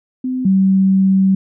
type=tone pair in turn; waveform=sine; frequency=255.9 / 191.71 Hz; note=C4 / G3; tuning=-38 / -38 cents; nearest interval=perfect fourth; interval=500 cents; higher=first; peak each=-17 / -9 dBFS; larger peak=second; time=0.24-0.45 / 0.45-1.35 s; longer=second; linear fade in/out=5 ms; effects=none